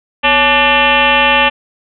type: tone with frequency modulation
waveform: sine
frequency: 1785 Hz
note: A6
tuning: 24 cents sharp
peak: -7 dBFS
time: 0.23-1.5 s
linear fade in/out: 20 ms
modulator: 307 Hz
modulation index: 4.2
effects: none